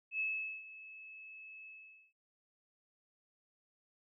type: tone with ADSR envelope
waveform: sine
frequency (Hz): 2597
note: E7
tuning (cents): -26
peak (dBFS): -32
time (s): 0.11-2.13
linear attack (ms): 86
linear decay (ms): 430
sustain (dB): -17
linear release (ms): 460
effects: none